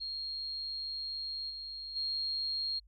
sine tone with level steps, 4249 Hz, C8, 26 cents sharp, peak -36 / -40 / -32 dBFS, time 0-2.8 s, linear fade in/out 20 ms, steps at 1.49 / 1.95 s, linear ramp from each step 20 ms, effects added 50 Hz sine -58 dBFS peak until 2.87 s

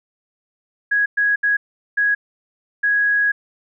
sine tone bursts at uneven times, 1661.2 Hz, G#6, in tune, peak -14 dBFS, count 5, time 0.91-1.06 / 1.17-1.36 / 1.43-1.57 / 1.97-2.15 / 2.83-3.32 s, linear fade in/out 10 ms, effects none

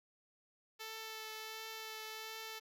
5% pulse tone with vibrato, 440 Hz, A4, in tune, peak -33 dBFS, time 0.79-2.6 s, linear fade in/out 20 ms, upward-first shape triangle, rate 1.4 Hz, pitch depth 14 cents each way, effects none

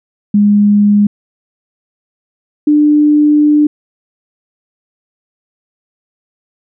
sine tone pair in turn, 205.8 / 297.9 Hz, G#3 / D4, -16 / +25 cents, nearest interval tritone, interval 641 cents, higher second, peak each -5 dBFS, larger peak neither, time 0.34-1.07 / 2.67-3.67 s, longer second, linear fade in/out 5 ms, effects none

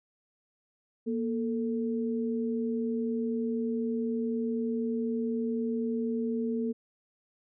sine tone pair together, 235.2 / 444 Hz, A#3 / A4, +16 / +16 cents, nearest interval major seventh, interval 1100 cents, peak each -29 / -33 dBFS, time 1.06-6.73 s, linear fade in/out 20 ms, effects none

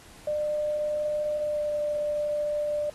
sine tone with pitch glide, 600 to 594.1 Hz, D5 to D5, +37 to +20 cents, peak -25 dBFS, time 0.27-2.9 s, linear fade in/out 5 ms, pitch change -17 cents, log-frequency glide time 1.35-1.8 s, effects pink hiss -51 dBFS RMS until 2.94 s + AAC 32 kbps

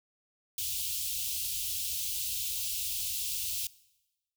white band-stop noise, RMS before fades -34 dBFS, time 0.58-3.67 s, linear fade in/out 2 ms, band 110 to 2700 Hz, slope 48 dB/octave, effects noise-tail reverb RT60 1.0 s tail -21 dB re dry

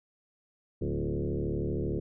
sine tone with frequency modulation, 128.1 Hz, C3, 36 cents flat, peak -28 dBFS, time 0.81-2 s, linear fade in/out 10 ms, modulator 72.9 Hz, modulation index 4.5, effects none

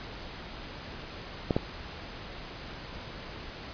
clicks, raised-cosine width 2 ms, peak -11 dBFS, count 2, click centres 1.508 / 1.565 s, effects pink hiss -42 dBFS RMS until 3.73 s + resampled to 11025 Hz

